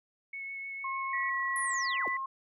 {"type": "tone with vibrato", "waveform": "sine", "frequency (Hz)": 2200, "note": "C#7", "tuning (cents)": -14, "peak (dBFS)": -37, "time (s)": [0.33, 1.3], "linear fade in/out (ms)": 5, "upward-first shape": "sine", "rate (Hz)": 6.6, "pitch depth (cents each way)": 10}
{"type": "tone", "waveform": "sine", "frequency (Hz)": 1070, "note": "C6", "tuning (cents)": 38, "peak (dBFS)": -33, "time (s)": [0.84, 2.26], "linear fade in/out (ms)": 5}
{"type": "tone with pitch glide", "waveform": "sine", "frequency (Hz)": [1934, 1983.8], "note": ["B6", "B6"], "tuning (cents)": [-37, 7], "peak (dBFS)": -31, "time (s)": [1.13, 2.17], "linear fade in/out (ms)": 5, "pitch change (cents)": 44, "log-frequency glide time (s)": [1.78, 2.04]}
{"type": "linear sweep", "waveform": "sine", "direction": "down", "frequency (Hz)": [10920, 242.9], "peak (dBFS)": -36, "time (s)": [1.56, 2.08], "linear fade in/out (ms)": 0}
{"effects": []}